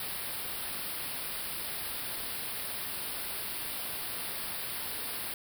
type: band-stop noise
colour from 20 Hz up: white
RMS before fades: -37 dBFS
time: 0-5.34 s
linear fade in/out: 2 ms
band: 5100 to 8800 Hz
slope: 96 dB/octave
effects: none